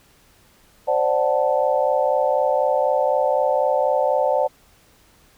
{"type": "chord", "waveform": "sine", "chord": "D dominant seventh", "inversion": "third", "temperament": "equal", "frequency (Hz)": [523.3, 587.3, 740, 880], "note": ["C5", "D5", "F#5", "A5"], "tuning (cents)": [0, 0, 0, 0], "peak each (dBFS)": [-21, -20, -24, -24], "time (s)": [0.87, 4.48], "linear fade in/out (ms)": 20, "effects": ["pink hiss -55 dBFS RMS until 5.37 s"]}